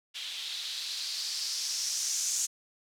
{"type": "noise with low-pass filter sweep", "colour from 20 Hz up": "violet", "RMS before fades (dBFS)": -34, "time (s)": [0.14, 2.47], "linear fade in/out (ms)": 20, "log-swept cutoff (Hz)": [3300, 6800], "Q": 3.5, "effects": []}